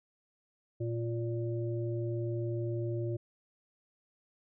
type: harmonic tone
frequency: 116.54 Hz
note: A#2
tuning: in tune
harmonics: 1 / 3 / 5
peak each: -33 / -36 / -43 dBFS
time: 0.8-3.17 s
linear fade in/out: 10 ms
effects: none